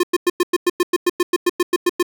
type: tone bursts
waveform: square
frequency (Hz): 354.4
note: F4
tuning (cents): +25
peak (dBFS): -13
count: 16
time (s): 0-2.028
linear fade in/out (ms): 5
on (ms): 33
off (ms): 100
effects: none